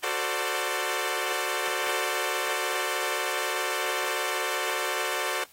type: chord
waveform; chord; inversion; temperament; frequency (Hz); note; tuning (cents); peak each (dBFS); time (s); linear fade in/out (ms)
10% pulse; D dominant seventh; first; equal with one note detuned; 370 / 446.7 / 523.3 / 587.3; F#4 / A4 / C5 / D5; 0 / +26 / 0 / 0; -24; 0.03-5.44; 5
effects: white hiss -56 dBFS RMS until 5.52 s + AAC 48 kbps